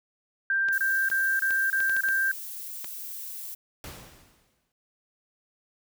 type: tone bursts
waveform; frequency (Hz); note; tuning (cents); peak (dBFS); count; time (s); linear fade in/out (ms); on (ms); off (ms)
sine; 1579; G6; +12; -22; 6; 0.5-2.315; 2; 280; 27
type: clicks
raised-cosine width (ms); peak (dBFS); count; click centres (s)
0.2; -21; 8; 0.686 / 1.101 / 1.507 / 1.804 / 1.896 / 1.966 / 2.087 / 2.845
type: noise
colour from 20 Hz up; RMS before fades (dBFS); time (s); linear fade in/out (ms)
violet; -38; 0.72-3.55; 10
type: noise with exponential decay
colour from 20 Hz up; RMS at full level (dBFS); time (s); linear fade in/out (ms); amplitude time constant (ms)
pink; -39; 3.84-4.72; 1; 190
effects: none